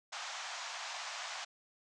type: band-pass noise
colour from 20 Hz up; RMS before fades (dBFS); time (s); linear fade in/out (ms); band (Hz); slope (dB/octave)
pink; -43; 0.12-1.45; 10; 680 to 7200; 48
effects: none